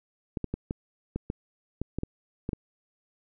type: clicks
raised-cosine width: 3 ms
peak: -17 dBFS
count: 11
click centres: 0.372 / 0.443 / 0.54 / 0.709 / 1.16 / 1.301 / 1.816 / 1.986 / 2.034 / 2.491 / 2.532 s
effects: none